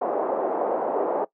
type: band-pass noise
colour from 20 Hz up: pink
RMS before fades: -25 dBFS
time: 0.01-1.25 s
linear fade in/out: 10 ms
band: 390 to 840 Hz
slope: 24 dB/octave
effects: noise-tail reverb RT60 0.1 s tail -19 dB re dry